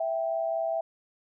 sine tone pair together, 659.3 / 784 Hz, E5 / G5, 0 / 0 cents, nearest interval minor third, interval 300 cents, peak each -27 / -33 dBFS, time 0-0.81 s, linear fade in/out 5 ms, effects none

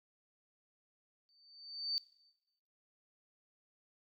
sine tone with exponential growth, 4575 Hz, D8, 46 cents flat, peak -31 dBFS, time 1.29-1.98 s, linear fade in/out 0 ms, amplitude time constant 150 ms, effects noise-tail reverb RT60 1.0 s tail -19 dB re dry

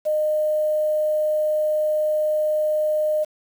sine tone with quantisation, 612 Hz, D#5, 29 cents flat, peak -18 dBFS, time 0.05-3.25 s, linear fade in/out 20 ms, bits 7, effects none

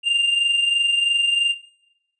triangle tone pair together, 2794 / 2817 Hz, F7 / F7, 0 / +14 cents, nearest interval unison, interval 14 cents, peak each -16 / -22 dBFS, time 0.03-1.55 s, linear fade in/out 50 ms, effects noise-tail reverb RT60 0.8 s tail -17 dB re dry + resampled to 22050 Hz

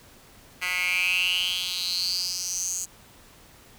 10% pulse tone with high-pass filter sweep, 180.9 Hz, F#3, 39 cents flat, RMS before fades -27 dBFS, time 0.61-2.86 s, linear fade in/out 20 ms, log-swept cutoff 1900 to 7100 Hz, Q 8.3, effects pink hiss -52 dBFS RMS until 3.78 s

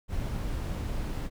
brown noise, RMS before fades -32 dBFS, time 0.08-1.3 s, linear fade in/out 50 ms, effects none

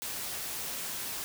white noise, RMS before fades -37 dBFS, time 0.02-1.24 s, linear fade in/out 0 ms, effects none

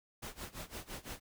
pink noise with tremolo, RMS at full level -43 dBFS, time 0.22-1.2 s, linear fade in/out 10 ms, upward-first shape sine, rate 5.9 Hz, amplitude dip 90%, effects none

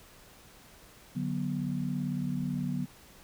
sine chord, B minor, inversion first, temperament equal with one note detuned, 146.83 / 185 / 244.7 Hz, D3 / F#3 / B3, 0 / 0 / -16 cents, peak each -34 dBFS, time 1.15-2.86 s, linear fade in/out 20 ms, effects pink hiss -55 dBFS RMS until 3.23 s

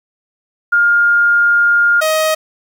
sine / sawtooth tone pair in turn, 1412 / 629 Hz, F6 / D#5, +19 / +19 cents, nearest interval octave + major second, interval 1400 cents, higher first, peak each -8 dBFS, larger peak neither, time 0.72-2.01 / 2.01-2.35 s, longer first, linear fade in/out 10 ms, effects 8-bit

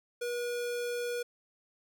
square tone, 482.3 Hz, B4, 41 cents flat, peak -33 dBFS, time 0.21-1.23 s, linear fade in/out 10 ms, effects none

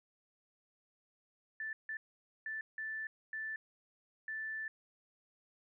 sine tone bursts at uneven times, 1760 Hz, A6, in tune, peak -38 dBFS, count 6, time 1.6-1.73 / 1.89-1.97 / 2.46-2.61 / 2.78-3.07 / 3.33-3.56 / 4.28-4.68 s, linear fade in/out 2 ms, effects none

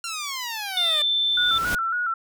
10% pulse exponential sweep, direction down, 1396.9 to 587.3 Hz, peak -20 dBFS, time 0.04-1.02 s, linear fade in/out 2 ms
sine tone with pitch glide, 3584 to 3543 Hz, A7 to A7, +31 to +11 cents, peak -19 dBFS, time 0.77-1.58 s, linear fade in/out 2 ms, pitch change -20 cents, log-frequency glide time 0.89-1.04 s
pink noise with exponential growth, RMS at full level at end -27 dBFS, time 1.1-1.75 s, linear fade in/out 2 ms, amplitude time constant 140 ms
sine tone with vibrato, 1396.9 Hz, F6, in tune, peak -22 dBFS, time 1.37-2.14 s, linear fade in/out 5 ms, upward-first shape square, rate 3.6 Hz, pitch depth 68 cents each way
effects none

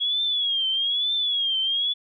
sine tone with vibrato, 3322 Hz, G#7, in tune, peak -21 dBFS, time 0-1.94 s, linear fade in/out 20 ms, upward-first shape triangle, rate 1.1 Hz, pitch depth 130 cents each way, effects none

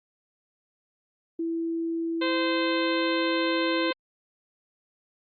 sine tone, 331.1 Hz, E4, 8 cents sharp, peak -26 dBFS, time 1.39-3.91 s, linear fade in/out 5 ms
harmonic tone, 517 Hz, C5, 21 cents flat, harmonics 1 / 2 / 3 / 4 / 5 / 6 / 7 / 8, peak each -29 / -32 / -34 / -35 / -36 / -37 / -37 / -38 dBFS, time 2.21-3.93 s, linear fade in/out 10 ms
effects Opus 32 kbps

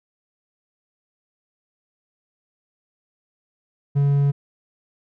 triangle tone with hard clipping, 141.4 Hz, C#3, 35 cents sharp, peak -16 dBFS, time 3.95-4.32 s, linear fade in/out 20 ms, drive 6 dB, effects none

